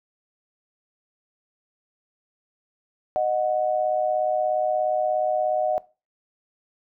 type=tone pair together; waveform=sine; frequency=618.1 / 735 Hz; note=D#5 / F#5; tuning=-12 / -12 cents; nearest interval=minor third; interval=300 cents; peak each=-22 / -23 dBFS; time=3.16-5.78 s; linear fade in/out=0 ms; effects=noise-tail reverb RT60 0.3 s tail -20 dB re dry